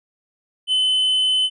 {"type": "tone", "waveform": "triangle", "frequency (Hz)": 3035, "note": "F#7", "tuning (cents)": 43, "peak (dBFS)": -14, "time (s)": [0.67, 1.5], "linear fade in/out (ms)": 50, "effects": ["resampled to 24000 Hz"]}